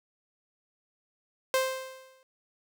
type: tone with exponential decay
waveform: sawtooth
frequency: 523.3 Hz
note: C5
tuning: in tune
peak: -18 dBFS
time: 1.54-2.23 s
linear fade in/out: 1 ms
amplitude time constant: 150 ms
effects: none